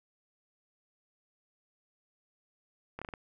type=slowing click train; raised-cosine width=0.5 ms; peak=-25 dBFS; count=5; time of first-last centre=2.99-3.138 s; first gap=26 ms; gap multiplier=1.24; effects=none